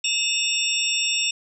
sine tone cluster, 2608 / 2820 / 3597 / 5530 / 7660 Hz, E7 / F7 / A7 / F8 / A#8, -19 / +16 / +37 / -18 / +46 cents, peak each -27 dBFS, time 0.04-1.31 s, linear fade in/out 5 ms, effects none

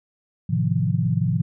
sine chord, F dominant seventh, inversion first, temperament just, 109.13 / 130.96 / 157.15 / 174.61 Hz, A2 / C3 / Eb3 / F3, -14 / +2 / +18 / 0 cents, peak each -24 dBFS, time 0.49-1.42 s, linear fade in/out 10 ms, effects none

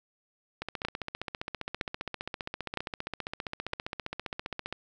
two click trains, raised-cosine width 0.3 ms, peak -14 / -18 dBFS, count 4 / 63, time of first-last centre 0.85-3.735 / 0.62-4.726 s, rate 1.04 / 15.1 Hz, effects none

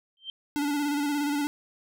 sine tone with exponential growth, 3136 Hz, G7, in tune, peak -30 dBFS, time 0.17-0.3 s, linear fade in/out 1 ms, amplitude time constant 27 ms
square tone with vibrato, 290 Hz, D4, 22 cents flat, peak -26 dBFS, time 0.56-1.47 s, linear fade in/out 0 ms, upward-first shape square, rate 17 Hz, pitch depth 32 cents each way
effects none

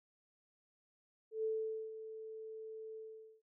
sine tone with ADSR envelope, 440 Hz, A4, in tune, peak -33 dBFS, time 1.31-3.42 s, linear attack 130 ms, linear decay 470 ms, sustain -12 dB, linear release 460 ms, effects none

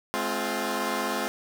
10% pulse chord, F minor, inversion first, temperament equal with one note detuned, 212.8 / 261.6 / 349.2 Hz, Ab3 / C4 / F4, +42 / 0 / 0 cents, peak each -23 dBFS, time 0.14-1.28 s, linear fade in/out 0 ms, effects none

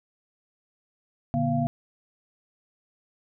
sine tone cluster, 118.4 / 146.5 / 239.6 / 688 Hz, A#2 / D3 / A#3 / F5, +27 / -4 / +48 / -26 cents, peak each -31 / -27 / -26 / -28 dBFS, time 1.34-1.67 s, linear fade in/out 0 ms, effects none

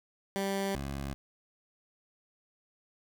15% pulse tone pair in turn, 196 / 68.98 Hz, G3 / C#2, 0 / -8 cents, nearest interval octave + tritone, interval 1808 cents, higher first, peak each -24 / -29 dBFS, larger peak first, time 0.36-0.75 / 0.75-1.14 s, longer neither, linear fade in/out 0 ms, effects none

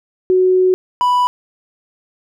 sine / triangle tone pair in turn, 370 / 987.8 Hz, F#4 / B5, 0 / 0 cents, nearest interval octave + perfect fourth, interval 1700 cents, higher second, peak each -9 dBFS, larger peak neither, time 0.3-0.74 / 1.01-1.27 s, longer first, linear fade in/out 0 ms, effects none

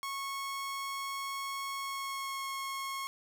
sawtooth tone with pitch glide, 1099 to 1088.3 Hz, C#6 to C#6, -15 to -32 cents, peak -32 dBFS, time 0.03-3.07 s, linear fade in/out 0 ms, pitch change -17 cents, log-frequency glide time 1.74-2.47 s, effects none

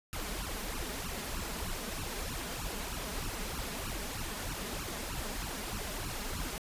pink noise with flanger, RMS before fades -38 dBFS, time 0.13-6.58 s, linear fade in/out 0 ms, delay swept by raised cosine 0.7 to 4.9 ms, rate 3.2 Hz, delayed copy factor +0.95, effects resampled to 32000 Hz

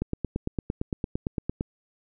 click train, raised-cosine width 3 ms, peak -14 dBFS, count 15, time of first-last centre 0.02-1.609 s, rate 8.81 Hz, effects none

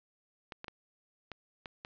clicks, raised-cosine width 0.3 ms, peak -26 dBFS, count 6, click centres 0.522 / 0.644 / 0.682 / 1.317 / 1.658 / 1.849 s, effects resampled to 11025 Hz + 9-bit

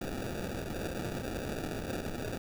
violet noise with sample-and-hold, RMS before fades -37 dBFS, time 0.01-2.38 s, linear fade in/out 2 ms, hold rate 1050 Hz, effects none

